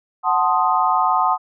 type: chord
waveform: sine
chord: F# diminished seventh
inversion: none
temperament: equal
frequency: 740 / 880 / 1046.5 / 1244.5 Hz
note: F#5 / A5 / C6 / Eb6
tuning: 0 / 0 / 0 / 0 cents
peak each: -20 dBFS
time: 0.23-1.38 s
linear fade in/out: 50 ms
effects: none